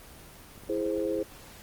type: clicks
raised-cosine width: 2 ms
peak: -34 dBFS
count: 8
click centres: 0.578 / 0.636 / 0.779 / 0.863 / 0.981 / 1.055 / 1.156 / 1.19 s
type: chord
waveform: sine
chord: E augmented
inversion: none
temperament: equal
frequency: 329.6 / 415.3 / 523.3 Hz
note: E4 / G#4 / B#4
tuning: 0 / 0 / 0 cents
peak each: -31 dBFS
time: 0.69-1.23 s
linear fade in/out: 5 ms
effects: pink hiss -49 dBFS RMS until 1.62 s + Opus 24 kbps